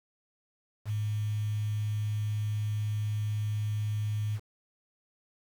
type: tone with quantisation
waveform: sine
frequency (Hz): 106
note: G#2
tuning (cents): +36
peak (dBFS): -28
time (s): 0.85-4.4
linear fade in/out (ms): 50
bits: 8
effects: none